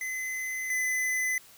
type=tone pair in turn; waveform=square; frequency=2036 / 2018 Hz; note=C7 / B6; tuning=-48 / +37 cents; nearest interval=unison; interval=15 cents; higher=first; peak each=-32 / -27 dBFS; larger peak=second; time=0.01-0.7 / 0.7-1.38 s; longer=first; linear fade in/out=2 ms; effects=white hiss -54 dBFS RMS until 1.57 s